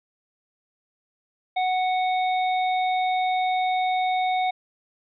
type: harmonic tone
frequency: 740 Hz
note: F#5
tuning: in tune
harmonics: 1 / 3 / 5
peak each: -21 / -31 / -35 dBFS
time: 1.56-4.51 s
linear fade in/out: 10 ms
effects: none